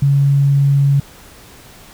sine tone, 140 Hz, C#3, 18 cents sharp, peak -9 dBFS, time 0.02-1 s, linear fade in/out 5 ms, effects pink hiss -41 dBFS RMS until 1.93 s

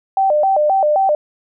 sine tone with vibrato, 682 Hz, F5, 41 cents flat, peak -11 dBFS, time 0.17-1.15 s, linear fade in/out 2 ms, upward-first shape square, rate 3.8 Hz, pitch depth 220 cents each way, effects none

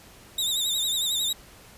sawtooth tone with vibrato, 3699 Hz, A#7, 14 cents flat, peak -21 dBFS, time 0.38-1.33 s, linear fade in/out 5 ms, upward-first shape sine, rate 11 Hz, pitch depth 78 cents each way, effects pink hiss -50 dBFS RMS until 1.77 s + resampled to 32000 Hz

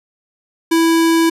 square tone, 329.6 Hz, E4, in tune, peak -11 dBFS, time 0.71-1.3 s, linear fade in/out 10 ms, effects resampled to 32000 Hz

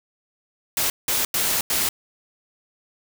white noise bursts at uneven times, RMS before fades -22 dBFS, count 4, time 0.77-0.9 / 1.08-1.25 / 1.34-1.61 / 1.7-1.89 s, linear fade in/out 2 ms, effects none

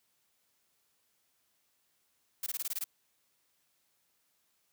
blue noise bursts, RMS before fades -35 dBFS, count 8, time 2.43-2.842 s, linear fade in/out 5 ms, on 34 ms, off 20 ms, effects white hiss -75 dBFS RMS until 4.72 s + high-pass 60 Hz 12 dB/octave

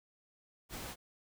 pink noise, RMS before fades -44 dBFS, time 0.69-0.96 s, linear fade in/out 50 ms, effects none

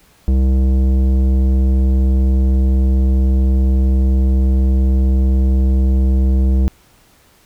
triangle tone with tanh clipping, 65.41 Hz, C2, in tune, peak -12 dBFS, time 0.28-6.68 s, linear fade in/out 0 ms, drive 17 dB, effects pink hiss -51 dBFS RMS until 7.45 s

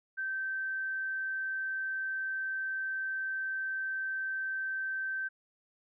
sine tone, 1552 Hz, G6, 18 cents flat, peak -32 dBFS, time 0.17-5.29 s, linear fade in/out 20 ms, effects none

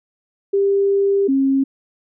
sine tone pair in turn, 396.7 / 270.5 Hz, G4 / C#4, +21 / -42 cents, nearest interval perfect fifth, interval 663 cents, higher first, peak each -13 dBFS, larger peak neither, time 0.53-1.28 / 1.28-1.64 s, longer first, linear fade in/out 10 ms, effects none

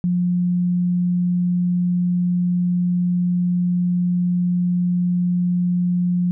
sine tone, 177.6 Hz, F3, 29 cents sharp, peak -16 dBFS, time 0.04-6.31 s, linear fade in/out 0 ms, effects none

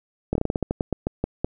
slowing click train, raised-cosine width 2 ms, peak -9 dBFS, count 14, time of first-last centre 0.33-1.445 s, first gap 23 ms, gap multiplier 1.2, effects none

